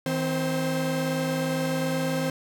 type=tone cluster; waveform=45% pulse; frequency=160.1 / 259.3 / 528 Hz; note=D#3 / C4 / C5; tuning=+50 / -15 / +16 cents; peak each=-29 dBFS; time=0.06-2.3 s; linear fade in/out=2 ms; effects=none